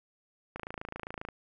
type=click train; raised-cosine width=0.5 ms; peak=-23 dBFS; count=21; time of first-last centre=0.56-1.287 s; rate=27.5 Hz; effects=none